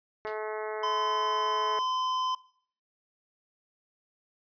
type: harmonic tone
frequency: 215.3 Hz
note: A3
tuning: 37 cents flat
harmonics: 2 / 3 / 4 / 5 / 6 / 7 / 8 / 9 / 10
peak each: -35 / -39 / -41 / -43 / -45 / -46 / -47 / -48 / -49 dBFS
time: 0.25-1.79 s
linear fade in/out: 0 ms
type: noise with exponential decay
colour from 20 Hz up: white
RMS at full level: -40 dBFS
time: 0.27-0.41 s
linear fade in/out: 2 ms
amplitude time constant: 29 ms
type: tone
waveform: square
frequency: 1025 Hz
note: C6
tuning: 36 cents flat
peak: -28 dBFS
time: 0.83-2.35 s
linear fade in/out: 5 ms
effects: noise-tail reverb RT60 0.6 s tail -21 dB re dry + resampled to 11025 Hz